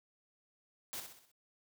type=noise with echo; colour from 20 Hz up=white; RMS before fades=-42 dBFS; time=0.93-1 s; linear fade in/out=0 ms; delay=63 ms; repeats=5; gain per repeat=-6 dB; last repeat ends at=1.315 s; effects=high-pass 80 Hz 12 dB/octave